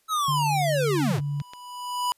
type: linear sweep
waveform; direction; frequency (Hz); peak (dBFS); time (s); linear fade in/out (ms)
square; down; 1310 to 77.8; -23; 0.08-1.21; 50
type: tone with pitch glide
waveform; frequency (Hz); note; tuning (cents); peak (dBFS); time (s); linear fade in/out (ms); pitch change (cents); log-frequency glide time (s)
sine; 146.9 to 143.71; D3 to D3; +1 to -37; -25; 0.28-1.42; 5; -38; 0.43-1.18
type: tone with exponential growth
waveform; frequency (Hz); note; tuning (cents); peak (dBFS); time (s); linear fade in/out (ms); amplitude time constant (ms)
square; 986; B5; -3; -22; 1.06-2.12; 0; 230
type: clicks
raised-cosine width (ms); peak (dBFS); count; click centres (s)
0.2; -23; 3; 1.183 / 1.401 / 1.535
effects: white hiss -67 dBFS RMS until 2.17 s + resampled to 32000 Hz